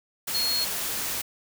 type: tone in noise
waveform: sine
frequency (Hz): 4300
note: C8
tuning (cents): +47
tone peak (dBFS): -24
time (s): 0.34-0.65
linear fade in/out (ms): 10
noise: white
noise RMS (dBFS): -30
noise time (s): 0.27-1.22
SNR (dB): +3
effects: none

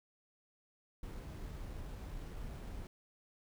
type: noise with sample-and-hold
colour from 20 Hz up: brown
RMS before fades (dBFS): -45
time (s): 1.03-2.87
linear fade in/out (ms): 2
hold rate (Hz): 11025
effects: none

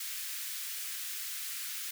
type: high-pass noise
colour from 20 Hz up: white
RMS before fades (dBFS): -39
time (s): 0-1.91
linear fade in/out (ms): 5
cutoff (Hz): 1500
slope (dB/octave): 24
effects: none

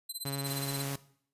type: tone with tremolo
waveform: 10% pulse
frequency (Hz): 4063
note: B7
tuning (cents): +48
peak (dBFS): -27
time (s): 0.09-0.82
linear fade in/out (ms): 5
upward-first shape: sine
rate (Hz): 17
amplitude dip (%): 100
type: tone with vibrato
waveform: sawtooth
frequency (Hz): 138.59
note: C#3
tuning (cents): 0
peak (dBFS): -30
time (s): 0.25-0.96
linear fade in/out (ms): 5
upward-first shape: sine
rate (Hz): 11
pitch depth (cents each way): 11
type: noise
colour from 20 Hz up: white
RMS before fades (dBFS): -41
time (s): 0.46-0.96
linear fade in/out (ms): 5
effects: noise-tail reverb RT60 0.6 s tail -18 dB re dry + resampled to 32000 Hz

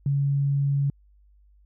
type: tone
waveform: sine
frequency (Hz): 140.3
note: C#3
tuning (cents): +21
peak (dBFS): -20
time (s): 0.06-0.9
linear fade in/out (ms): 2
effects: added 50 Hz sine -54 dBFS peak until 1.65 s

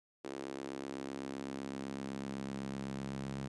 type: tone with high-pass filter sweep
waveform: sawtooth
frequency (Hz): 67.9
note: C#2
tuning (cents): -35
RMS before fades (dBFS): -42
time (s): 0.24-3.48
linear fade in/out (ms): 10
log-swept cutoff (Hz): 350 to 160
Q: 2.4
effects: resampled to 22050 Hz

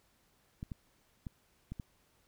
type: clicks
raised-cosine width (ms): 5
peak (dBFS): -28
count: 5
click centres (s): 0.629 / 0.718 / 1.268 / 1.72 / 1.798
effects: pink hiss -71 dBFS RMS until 2.27 s

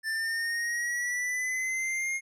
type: linear sweep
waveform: square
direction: up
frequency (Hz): 1766 to 2143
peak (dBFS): -29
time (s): 0.03-2.21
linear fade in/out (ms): 50
effects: low-pass 11000 Hz 12 dB/octave

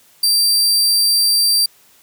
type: tone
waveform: sawtooth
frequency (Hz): 4699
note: D8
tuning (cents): 0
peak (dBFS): -9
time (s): 0.23-1.66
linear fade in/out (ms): 5
effects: white hiss -51 dBFS RMS until 2.02 s + high-pass 60 Hz 12 dB/octave

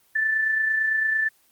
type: tone with amplitude modulation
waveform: sine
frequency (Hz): 1760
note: A6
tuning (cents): 0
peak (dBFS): -18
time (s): 0.15-1.29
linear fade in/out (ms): 10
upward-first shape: sine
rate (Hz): 28.9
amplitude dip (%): 40
effects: white hiss -61 dBFS RMS until 1.51 s + Opus 24 kbps

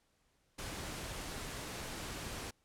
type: noise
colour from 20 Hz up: pink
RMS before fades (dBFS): -43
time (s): 0.58-2.51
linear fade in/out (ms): 10
effects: pink hiss -75 dBFS RMS until 2.64 s + low-pass 11000 Hz 12 dB/octave

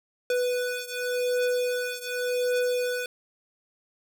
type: beating tone pair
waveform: square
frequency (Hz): 494.4 / 495.28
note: B4 / B4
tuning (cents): +2 / +5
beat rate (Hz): 0.88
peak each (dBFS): -28 / -30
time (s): 0.3-3.06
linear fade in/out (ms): 2
effects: none

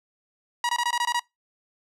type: tone bursts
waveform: sawtooth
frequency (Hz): 959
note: A#5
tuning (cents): +49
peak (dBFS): -18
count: 8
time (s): 0.64-1.195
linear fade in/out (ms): 2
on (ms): 51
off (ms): 21
effects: noise-tail reverb RT60 0.2 s tail -25 dB re dry + low-pass 9000 Hz 12 dB/octave

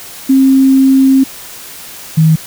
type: tone pair in turn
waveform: sine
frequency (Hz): 267.1 / 158.82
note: C4 / D#3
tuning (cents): +36 / +36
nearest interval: major sixth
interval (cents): 900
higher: first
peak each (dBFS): -4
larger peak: neither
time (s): 0.29-1.24 / 2.17-2.36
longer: first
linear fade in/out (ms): 10
effects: white hiss -30 dBFS RMS until 2.46 s

